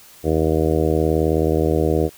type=harmonic tone; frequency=79 Hz; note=D#2; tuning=27 cents sharp; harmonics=1 / 2 / 3 / 4 / 5 / 6 / 7 / 8 / 9; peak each=-22 / -24 / -29 / -22 / -22 / -22 / -28 / -29 / -31 dBFS; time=0.23-2.1 s; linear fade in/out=50 ms; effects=white hiss -46 dBFS RMS until 2.17 s